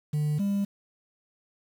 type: tone pair in turn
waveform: sine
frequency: 150 / 200.2 Hz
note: D3 / G3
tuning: +37 / +37 cents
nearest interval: perfect fourth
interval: 500 cents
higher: second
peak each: -21 dBFS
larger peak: neither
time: 0.13-0.39 / 0.39-0.65 s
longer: neither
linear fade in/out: 10 ms
effects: tanh soft clip ceiling -23 dBFS + 8-bit